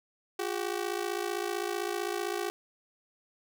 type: ring-modulated tone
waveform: sawtooth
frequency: 380.9 Hz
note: G4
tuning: 50 cents flat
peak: -24 dBFS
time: 0.39-2.5 s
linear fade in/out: 0 ms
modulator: 27.8 Hz
effects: none